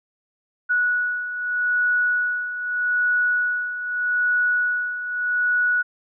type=beating tone pair; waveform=sine; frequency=1467 / 1467.81 Hz; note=F#6 / F#6; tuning=-15 / -14 cents; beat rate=0.81 Hz; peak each=-26 / -20 dBFS; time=0.69-5.83 s; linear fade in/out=20 ms; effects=none